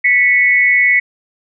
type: tone pair together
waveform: sine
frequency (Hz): 1970 / 2209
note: B6 / C#7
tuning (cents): -5 / -7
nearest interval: major second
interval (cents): 198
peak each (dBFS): -11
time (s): 0.04-1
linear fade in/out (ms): 10
effects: none